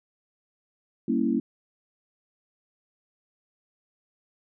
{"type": "chord", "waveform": "sine", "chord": "G diminished seventh", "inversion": "none", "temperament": "equal", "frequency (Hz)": [196, 233.1, 277.2, 329.6], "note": ["G3", "Bb3", "Db4", "Fb4"], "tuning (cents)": [0, 0, 0, 0], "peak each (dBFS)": [-31, -25, -27, -28], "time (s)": [1.08, 1.4], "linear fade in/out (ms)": 5, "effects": []}